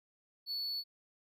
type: tone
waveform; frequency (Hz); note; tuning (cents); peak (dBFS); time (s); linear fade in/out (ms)
triangle; 4433; C#8; -1; -34; 0.46-0.84; 50
effects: none